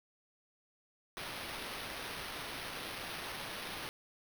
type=noise with sample-and-hold; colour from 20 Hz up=white; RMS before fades=-43 dBFS; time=1.17-3.89 s; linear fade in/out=0 ms; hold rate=7350 Hz; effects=none